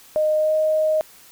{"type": "tone with pitch glide", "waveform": "sine", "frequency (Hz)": [616, 622.8], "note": ["D#5", "D#5"], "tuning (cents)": [-17, 2], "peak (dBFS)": -16, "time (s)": [0.16, 1.01], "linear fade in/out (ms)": 0, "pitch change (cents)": 19, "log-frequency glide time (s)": [0.38, 0.54], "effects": ["white hiss -48 dBFS RMS until 1.31 s"]}